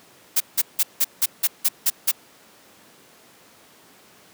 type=noise bursts; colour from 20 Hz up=blue; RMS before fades=-18 dBFS; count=9; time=0.36-2.116 s; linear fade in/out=10 ms; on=44 ms; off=170 ms; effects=pink hiss -51 dBFS RMS until 4.33 s + high-pass 200 Hz 12 dB/octave